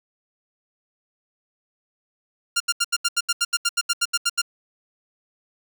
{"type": "tone bursts", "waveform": "10% pulse", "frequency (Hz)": 1396.9, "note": "F6", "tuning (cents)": 0, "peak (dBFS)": -10, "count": 16, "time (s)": [2.56, 4.418], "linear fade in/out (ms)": 10, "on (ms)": 43, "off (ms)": 78, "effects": []}